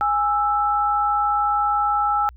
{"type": "tone pair together", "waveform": "sine", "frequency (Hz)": [826, 1320.7], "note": ["G#5", "E6"], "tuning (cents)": [-10, 3], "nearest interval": "minor sixth", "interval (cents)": 813, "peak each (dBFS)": -20, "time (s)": [0.01, 2.29], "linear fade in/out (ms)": 0, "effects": ["added 60 Hz sine -41 dBFS peak until 2.36 s"]}